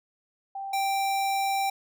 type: tone pair in turn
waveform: sine / square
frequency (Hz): 784 / 784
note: G5 / G5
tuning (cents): 0 / 0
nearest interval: unison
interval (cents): 0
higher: neither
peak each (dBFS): -32 / -25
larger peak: second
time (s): 0.55-0.73 / 0.73-1.7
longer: second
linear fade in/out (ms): 5
effects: none